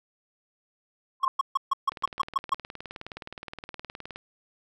sine tone with exponential growth, 1052 Hz, C6, 9 cents sharp, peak -17 dBFS, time 1.2-1.28 s, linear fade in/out 1 ms, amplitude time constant 16 ms
triangle tone bursts, 1093 Hz, C#6, 25 cents flat, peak -18 dBFS, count 9, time 1.23-2.539 s, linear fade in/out 5 ms, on 21 ms, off 140 ms
click train, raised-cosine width 0.3 ms, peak -22 dBFS, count 44, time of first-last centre 1.92-4.16 s, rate 19.2 Hz
effects none

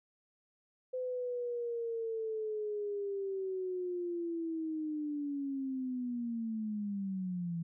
sine linear sweep, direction down, 511 to 165.1 Hz, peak -34 dBFS, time 0.93-7.63 s, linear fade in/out 10 ms, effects none

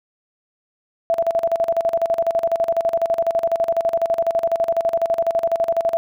sine tone with tremolo, 668 Hz, E5, 23 cents sharp, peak -14 dBFS, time 1.1-5.97 s, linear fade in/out 0 ms, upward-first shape square, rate 12 Hz, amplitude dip 80%, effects none

